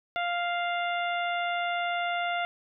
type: harmonic tone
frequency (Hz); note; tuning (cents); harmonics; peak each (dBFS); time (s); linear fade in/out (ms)
698.5; F5; 0; 1 / 2 / 3 / 4 / 5; -29 / -33 / -35 / -39 / -41; 0.16-2.45; 0
effects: none